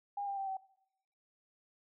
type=tone with pitch steps; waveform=sine; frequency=809 / 794.6 / 780.5 / 766.7 Hz; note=G#5 / G5 / G5 / G5; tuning=-46 / +23 / -8 / -39 cents; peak=-35 dBFS; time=0.17-0.57 s; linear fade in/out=5 ms; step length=100 ms; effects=noise-tail reverb RT60 0.8 s tail -21 dB re dry